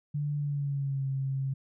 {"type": "tone with pitch glide", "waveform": "sine", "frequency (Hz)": [146.4, 135.03], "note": ["D3", "C#3"], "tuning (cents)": [-5, -45], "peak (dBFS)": -28, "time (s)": [0.14, 1.54], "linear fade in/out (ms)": 10, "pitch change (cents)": -140, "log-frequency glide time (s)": [0.36, 1.07], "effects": []}